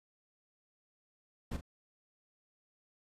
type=noise with echo; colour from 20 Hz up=brown; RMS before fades=-36 dBFS; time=1.51-1.57 s; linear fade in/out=10 ms; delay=41 ms; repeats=1; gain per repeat=-10 dB; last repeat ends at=1.611 s; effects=resampled to 32000 Hz